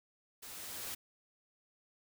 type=noise with level ramp; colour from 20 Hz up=white; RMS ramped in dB=-49 to -41 dBFS; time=0.42-0.95 s; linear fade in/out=10 ms; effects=none